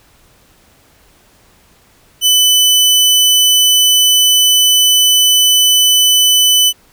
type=tone; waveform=sawtooth; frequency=3000 Hz; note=F#7; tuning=23 cents sharp; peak=-4 dBFS; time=2.21-6.73 s; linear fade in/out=50 ms; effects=pink hiss -49 dBFS RMS until 6.92 s